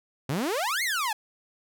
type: exponential two-way sweep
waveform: sawtooth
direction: up then down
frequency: 123.47 to 2217 to 814 Hz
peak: -22 dBFS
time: 0.29-1.13 s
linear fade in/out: 5 ms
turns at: 0.83 s
effects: none